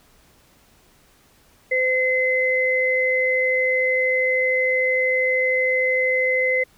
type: tone pair together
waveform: sine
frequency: 513 / 2050 Hz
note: C5 / C7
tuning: -34 / -36 cents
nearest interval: 2 octaves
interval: 2398 cents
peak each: -21 / -19 dBFS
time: 1.71-6.64 s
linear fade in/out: 10 ms
effects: pink hiss -56 dBFS RMS until 6.77 s